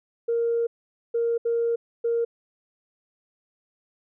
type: tone bursts at uneven times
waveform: sine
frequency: 466.2 Hz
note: A#4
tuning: in tune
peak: -20 dBFS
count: 4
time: 0.28-0.67 / 1.14-1.38 / 1.45-1.76 / 2.04-2.25 s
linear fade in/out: 10 ms
effects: tanh soft clip ceiling -16 dBFS